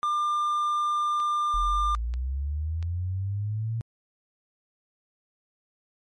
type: tone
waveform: triangle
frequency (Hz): 1197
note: D6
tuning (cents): +33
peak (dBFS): -21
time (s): 0.03-1.95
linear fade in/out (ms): 0
type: clicks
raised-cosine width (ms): 0.2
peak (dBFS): -27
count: 3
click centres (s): 1.201 / 2.139 / 2.827
type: linear sweep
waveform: sine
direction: up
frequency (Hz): 41.39 to 115.8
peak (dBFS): -26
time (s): 1.54-3.81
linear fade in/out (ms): 0
effects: MP3 48 kbps